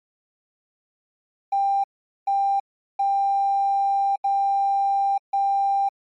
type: tone bursts at uneven times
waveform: triangle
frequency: 792 Hz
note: G5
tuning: 18 cents sharp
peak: -14 dBFS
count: 5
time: 1.52-1.84 / 2.27-2.6 / 2.99-4.16 / 4.24-5.18 / 5.33-5.89 s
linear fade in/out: 10 ms
effects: tanh soft clip ceiling -16 dBFS + MP3 48 kbps